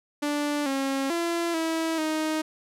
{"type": "tone with pitch steps", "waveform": "sawtooth", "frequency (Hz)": [292.9, 271.5, 339.4, 324.9, 312.2], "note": ["D4", "C#4", "F4", "E4", "D#4"], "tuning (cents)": [-5, -36, -49, -25, 6], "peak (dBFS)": -21, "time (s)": [0.22, 2.42], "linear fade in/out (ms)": 10, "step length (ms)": 440, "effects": ["low-pass 12000 Hz 12 dB/octave"]}